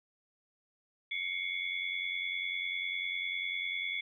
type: tone cluster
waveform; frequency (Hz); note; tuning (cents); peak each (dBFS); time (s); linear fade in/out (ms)
sine; 2151 / 2241 / 3431; C7 / C#7 / A7; +47 / +18 / -44; -37 / -37 / -39; 1.11-4.01; 5
effects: none